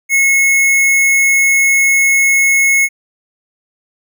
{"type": "tone", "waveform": "square", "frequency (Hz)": 2181, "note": "C#7", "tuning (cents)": -29, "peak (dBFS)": -9, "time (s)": [0.09, 2.89], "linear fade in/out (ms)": 50, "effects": []}